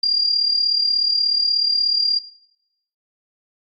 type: tone with amplitude modulation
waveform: sine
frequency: 4787 Hz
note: D8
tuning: 32 cents sharp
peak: -13 dBFS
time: 0.03-2.19 s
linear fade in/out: 5 ms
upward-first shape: sine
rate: 36.6 Hz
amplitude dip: 60%
effects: noise-tail reverb RT60 0.8 s tail -18 dB re dry + Opus 48 kbps